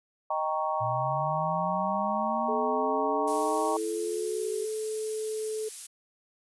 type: chord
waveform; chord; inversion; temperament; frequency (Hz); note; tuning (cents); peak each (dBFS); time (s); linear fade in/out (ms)
sine; Eb dominant seventh; none; equal; 622.3 / 784 / 932.3 / 1108.7; Eb5 / G5 / Bb5 / Db6; 0 / 0 / 0 / 0; -32; 0.3-3.77; 5
type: linear sweep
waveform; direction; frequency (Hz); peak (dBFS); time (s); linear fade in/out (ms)
sine; up; 114.9 to 392; -33; 0.8-4.66; 20
type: tone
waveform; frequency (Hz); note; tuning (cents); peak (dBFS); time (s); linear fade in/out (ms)
sine; 434.8; A4; -21; -30; 2.48-5.69; 10
type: noise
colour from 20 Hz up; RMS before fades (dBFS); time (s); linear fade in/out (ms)
violet; -35; 3.27-5.87; 10
effects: resampled to 24000 Hz